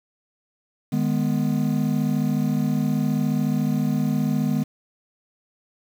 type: chord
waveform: triangle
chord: G# minor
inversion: second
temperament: equal with one note detuned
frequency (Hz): 153.16 / 207.7 / 246.9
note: D#3 / G#3 / B3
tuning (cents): -27 / 0 / 0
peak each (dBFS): -22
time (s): 0.92-4.64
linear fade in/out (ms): 10
effects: 7-bit